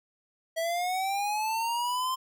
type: linear sweep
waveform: square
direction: up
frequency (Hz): 648 to 1046.5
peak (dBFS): -28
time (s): 0.56-2.16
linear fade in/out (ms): 20
effects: none